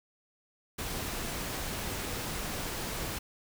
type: noise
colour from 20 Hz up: pink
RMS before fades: -36 dBFS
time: 0.78-3.19 s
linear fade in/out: 10 ms
effects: none